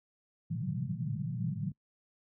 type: band-pass noise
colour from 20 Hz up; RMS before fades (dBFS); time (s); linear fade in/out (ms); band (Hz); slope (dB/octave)
pink; -35; 0.5-1.72; 5; 110 to 200; 96
effects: noise-tail reverb RT60 0.1 s tail -23 dB re dry